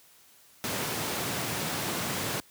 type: high-pass noise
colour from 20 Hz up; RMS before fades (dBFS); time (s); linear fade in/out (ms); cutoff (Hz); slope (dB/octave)
pink; -32; 0.64-2.4; 0; 100; 24
effects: white hiss -58 dBFS RMS until 2.5 s + high-pass 60 Hz 12 dB/octave